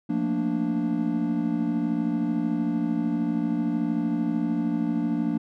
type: chord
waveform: triangle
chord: Bb major seventh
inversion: second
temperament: equal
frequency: 174.61 / 220 / 233.1 / 293.7 Hz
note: F3 / A3 / Bb3 / D4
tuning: 0 / 0 / 0 / 0 cents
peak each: -28 / -31 / -25 / -25 dBFS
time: 0.09-5.38 s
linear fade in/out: 10 ms
effects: none